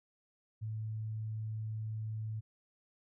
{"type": "tone", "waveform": "sine", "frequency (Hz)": 109.3, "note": "A2", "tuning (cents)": -11, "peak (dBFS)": -36, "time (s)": [0.61, 2.41], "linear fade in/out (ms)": 20, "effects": []}